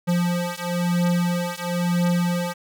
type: beating tone pair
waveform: square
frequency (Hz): 174.61 / 175.61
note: F3 / F3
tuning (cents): 0 / +10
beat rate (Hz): 1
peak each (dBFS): -24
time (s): 0.07-2.54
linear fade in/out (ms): 20
effects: none